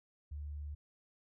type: tone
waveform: sine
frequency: 73.42 Hz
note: D2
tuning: in tune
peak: -40 dBFS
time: 0.31-0.75 s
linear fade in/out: 10 ms
effects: none